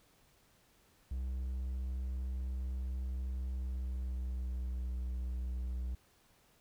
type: tone with pitch glide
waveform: triangle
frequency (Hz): 64 to 62.11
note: C2 to B1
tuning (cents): -38 to +10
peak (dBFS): -33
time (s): 1.11-5.95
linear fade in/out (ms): 5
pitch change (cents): -52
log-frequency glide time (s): 3.51-4.91
effects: pink hiss -68 dBFS RMS until 6.6 s